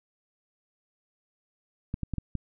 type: clicks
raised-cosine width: 5 ms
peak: -18 dBFS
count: 5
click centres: 1.941 / 2.033 / 2.137 / 2.183 / 2.353 s
effects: none